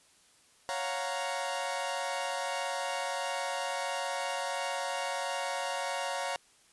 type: chord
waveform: sawtooth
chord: Gb major seventh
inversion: second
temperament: equal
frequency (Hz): 554.4 / 698.5 / 740 / 932.3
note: Db5 / F5 / Gb5 / Bb5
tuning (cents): 0 / 0 / 0 / 0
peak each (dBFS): -33 / -35 / -36 / -33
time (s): 0.69-6.36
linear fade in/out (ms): 0
effects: white hiss -63 dBFS RMS until 6.72 s + resampled to 24000 Hz